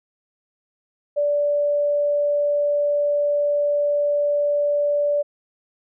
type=tone; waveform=sine; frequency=582 Hz; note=D5; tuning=16 cents flat; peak=-17 dBFS; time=1.16-5.23 s; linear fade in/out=20 ms; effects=none